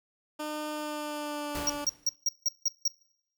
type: tone with pitch glide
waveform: 15% pulse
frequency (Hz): 303 to 291.2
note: D#4 to D4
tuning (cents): -46 to -15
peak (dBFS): -27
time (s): 0.39-1.85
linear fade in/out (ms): 10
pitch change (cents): -69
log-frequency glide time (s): 0.7-1.69
type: noise with exponential decay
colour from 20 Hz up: pink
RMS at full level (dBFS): -35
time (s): 1.55-2.15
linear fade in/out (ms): 0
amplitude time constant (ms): 130
type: tone bursts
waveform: square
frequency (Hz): 5630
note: F8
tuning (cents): +13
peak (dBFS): -24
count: 7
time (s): 1.67-2.879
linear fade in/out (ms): 2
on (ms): 27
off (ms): 170
effects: noise-tail reverb RT60 0.8 s tail -23 dB re dry